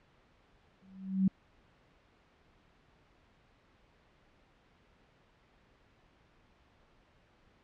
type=tone with exponential growth; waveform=sine; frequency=190.8 Hz; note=G3; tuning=47 cents flat; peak=-21 dBFS; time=0.82-1.28 s; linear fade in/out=5 ms; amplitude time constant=100 ms; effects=pink hiss -66 dBFS RMS until 7.63 s + low-pass 3000 Hz 12 dB/octave